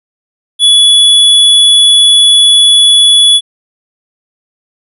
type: tone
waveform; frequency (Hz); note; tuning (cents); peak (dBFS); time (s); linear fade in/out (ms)
square; 3409; G#7; +45; -3; 0.59-3.41; 50
effects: resampled to 32000 Hz